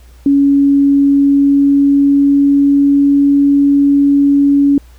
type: tone with pitch glide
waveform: sine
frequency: 280.1 to 282.2 Hz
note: C#4 to C#4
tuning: +18 to +31 cents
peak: -6 dBFS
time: 0.26-4.78 s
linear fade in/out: 2 ms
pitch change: +13 cents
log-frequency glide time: 1.13-3.32 s
effects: added 60 Hz sine -37 dBFS peak until 4.98 s + pink hiss -49 dBFS RMS until 4.98 s